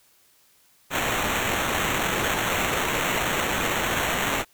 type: noise with sample-and-hold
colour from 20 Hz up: blue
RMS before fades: -25 dBFS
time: 0.9-4.45 s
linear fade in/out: 50 ms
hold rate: 4900 Hz
effects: white hiss -60 dBFS RMS until 4.53 s